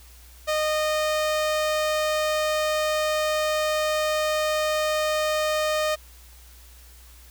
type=tone with notch filter; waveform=sawtooth; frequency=615 Hz; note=D#5; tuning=20 cents flat; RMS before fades=-24 dBFS; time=0.47-5.96 s; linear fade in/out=20 ms; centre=11000 Hz; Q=1.9; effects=added 60 Hz sine -47 dBFS peak until 7.3 s + white hiss -52 dBFS RMS until 7.3 s